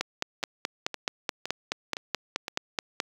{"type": "two click trains", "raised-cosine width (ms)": 0.2, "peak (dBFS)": [-16, -9], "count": [5, 15], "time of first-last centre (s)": [[0.43, 2.481], [0.01, 3.001]], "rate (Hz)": [1.95, 4.68], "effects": ["high-pass 200 Hz 12 dB/octave", "7-bit"]}